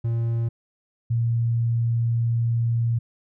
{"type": "tone pair in turn", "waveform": ["triangle", "sine"], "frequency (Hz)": [116, 116.64], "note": ["A#2", "A#2"], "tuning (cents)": [-8, 1], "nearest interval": "unison", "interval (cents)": 9, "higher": "second", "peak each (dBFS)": -19, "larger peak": "neither", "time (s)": [[0.04, 0.49], [1.1, 2.99]], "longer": "second", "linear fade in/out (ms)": 10, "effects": []}